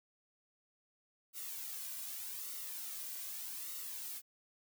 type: noise with flanger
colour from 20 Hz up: blue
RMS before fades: -44 dBFS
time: 1.33-4.22 s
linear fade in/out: 50 ms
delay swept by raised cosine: 1.2 to 2.3 ms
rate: 0.83 Hz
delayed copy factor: -0.6
effects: none